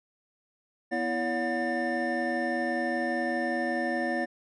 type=tone cluster; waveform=triangle; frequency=245 / 330.1 / 567 / 723 / 1791 Hz; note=B3 / E4 / C#5 / F#5 / A6; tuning=-14 / +2 / +39 / -40 / +30 cents; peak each=-31 dBFS; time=0.91-4.26 s; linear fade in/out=20 ms; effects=tanh soft clip ceiling -15 dBFS + resampled to 24000 Hz